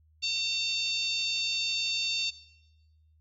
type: harmonic tone with a mistuned harmonic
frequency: 906 Hz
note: A#5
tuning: 50 cents flat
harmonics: 3 / 4 / 5 / 6 / 7 / 8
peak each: -33 / -33 / -31 / -43 / -44 / -45 dBFS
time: 0.22-2.31 s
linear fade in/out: 20 ms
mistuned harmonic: 8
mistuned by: -20 cents
effects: noise-tail reverb RT60 1.0 s tail -18 dB re dry + added 78 Hz sine -60 dBFS peak until 3.2 s